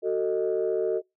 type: chord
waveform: sine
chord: D# diminished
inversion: first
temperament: just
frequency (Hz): 373.4 / 448 / 622.3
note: F#4 / A4 / D#5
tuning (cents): +16 / +31 / 0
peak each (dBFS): -26 / -25 / -30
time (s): 0.02-1.02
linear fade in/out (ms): 50
effects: noise-tail reverb RT60 0.2 s tail -25 dB re dry + tanh soft clip ceiling -16 dBFS